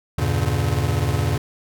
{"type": "chord", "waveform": "square", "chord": "E diminished seventh", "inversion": "none", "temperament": "just", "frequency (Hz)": [82.41, 98.89, 118.67, 142.4], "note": ["E2", "G2", "Bb2", "Db3"], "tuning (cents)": [0, 16, 31, 47], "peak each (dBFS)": -25, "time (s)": [0.18, 1.38], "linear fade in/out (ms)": 5, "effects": []}